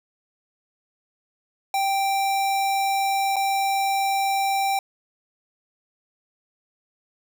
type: tone with dropouts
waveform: square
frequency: 784 Hz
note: G5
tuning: in tune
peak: -21 dBFS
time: 1.74-4.79 s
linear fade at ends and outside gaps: 2 ms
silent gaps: 3.359-3.365 s
effects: none